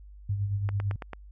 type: tone with tremolo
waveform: sine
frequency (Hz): 100.4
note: G2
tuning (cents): +42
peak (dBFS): -24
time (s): 0.29-0.96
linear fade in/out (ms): 5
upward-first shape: sine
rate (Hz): 8.9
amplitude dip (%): 50
type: click train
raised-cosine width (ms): 0.5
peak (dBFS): -21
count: 5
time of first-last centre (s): 0.69-1.133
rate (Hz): 9.03
effects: added 50 Hz sine -45 dBFS peak until 1.31 s